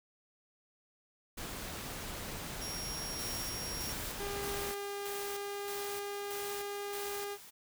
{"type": "noise", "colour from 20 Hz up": "pink", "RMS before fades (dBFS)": -42, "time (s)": [1.37, 4.72], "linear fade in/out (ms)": 10}
{"type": "tone", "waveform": "35% pulse", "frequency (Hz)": 5588, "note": "F8", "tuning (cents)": 0, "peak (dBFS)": -38, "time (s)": [2.61, 3.93], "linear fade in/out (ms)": 10}
{"type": "noise with tremolo", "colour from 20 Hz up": "white", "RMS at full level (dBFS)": -44, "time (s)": [3.18, 7.51], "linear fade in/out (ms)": 20, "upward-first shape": "square", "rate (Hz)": 1.6, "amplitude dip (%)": 65}
{"type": "tone with pitch glide", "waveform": "sawtooth", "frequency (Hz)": [402.7, 405.3], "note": ["G4", "G#4"], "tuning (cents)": [47, -42], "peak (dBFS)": -34, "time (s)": [4.17, 7.38], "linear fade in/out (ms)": 50, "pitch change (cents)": 11, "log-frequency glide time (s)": [4.66, 6.56]}
{"effects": []}